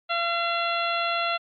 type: harmonic tone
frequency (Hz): 682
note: F5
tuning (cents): -41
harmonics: 1 / 2 / 3 / 4 / 5 / 6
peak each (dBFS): -28 / -27 / -34 / -30 / -33 / -36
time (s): 0.09-1.38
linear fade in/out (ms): 20
effects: MP3 48 kbps